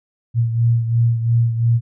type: beating tone pair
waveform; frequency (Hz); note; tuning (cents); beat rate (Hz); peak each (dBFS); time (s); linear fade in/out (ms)
sine; 116.2 / 119.1; A#2 / A#2; -5 / +38; 2.9; -14 / -21; 0.34-1.81; 50
effects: none